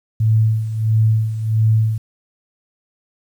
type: tone with tremolo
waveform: sine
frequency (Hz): 110.2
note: A2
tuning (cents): +3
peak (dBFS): -10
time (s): 0.2-1.98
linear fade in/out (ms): 5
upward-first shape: sine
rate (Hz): 1.5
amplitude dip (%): 70
effects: 8-bit